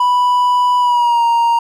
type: tone with pitch glide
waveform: triangle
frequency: 987 to 933.8 Hz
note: B5 to A#5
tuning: -1 to +3 cents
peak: -8 dBFS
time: 0-1.59 s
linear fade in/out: 5 ms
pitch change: -96 cents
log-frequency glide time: 0.79-1.23 s
effects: none